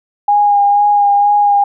sine tone with vibrato, 817 Hz, G#5, 29 cents flat, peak -7 dBFS, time 0.28-1.64 s, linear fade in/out 5 ms, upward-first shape sine, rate 2.1 Hz, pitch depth 18 cents each way, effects none

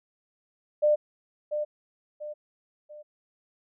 sine tone with echo, 599 Hz, D5, 34 cents sharp, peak -18 dBFS, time 0.82-0.96 s, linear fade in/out 20 ms, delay 690 ms, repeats 3, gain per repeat -8 dB, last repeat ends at 3.03 s, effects none

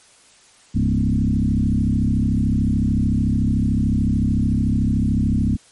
sine tone with frequency modulation, 152.3 Hz, D#3, 37 cents flat, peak -15 dBFS, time 0.74-5.57 s, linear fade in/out 20 ms, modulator 33.6 Hz, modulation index 3.2, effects white hiss -51 dBFS RMS until 5.71 s + MP3 48 kbps

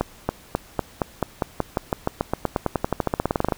accelerating click train, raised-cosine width 1 ms, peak -6 dBFS, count 30, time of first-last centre 0.01-3.522 s, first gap 280 ms, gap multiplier 0.93, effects pink hiss -48 dBFS RMS until 3.57 s

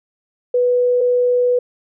sine tone pair in turn, 492.7 / 492.7 Hz, B4 / B4, -4 / -4 cents, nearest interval unison, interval 0 cents, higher neither, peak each -12 dBFS, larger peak neither, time 0.54-1.01 / 1.01-1.59 s, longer second, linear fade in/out 5 ms, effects none

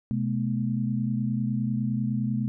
sine tone cluster, 127.4 / 214 / 243.9 Hz, C3 / A3 / B3, -46 / -48 / -21 cents, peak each -28 / -27 / -32 dBFS, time 0.11-2.48 s, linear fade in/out 0 ms, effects none

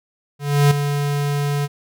square tone with ADSR envelope, 143.9 Hz, D3, 35 cents flat, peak -10 dBFS, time 0.39-1.68 s, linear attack 320 ms, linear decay 6 ms, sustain -9 dB, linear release 37 ms, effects none

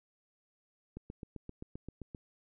click train, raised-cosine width 3 ms, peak -30 dBFS, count 10, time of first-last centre 0.97-2.148 s, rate 7.64 Hz, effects none

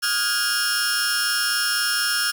sawtooth tone cluster, 1240 / 1419 / 1543 / 1647 / 5340 Hz, D#6 / F6 / G6 / G#6 / E8, -6 / +27 / -28 / -15 / +22 cents, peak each -30 / -21 / -30 / -24 / -21 dBFS, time 0.02-2.32 s, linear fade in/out 20 ms, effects 8-bit

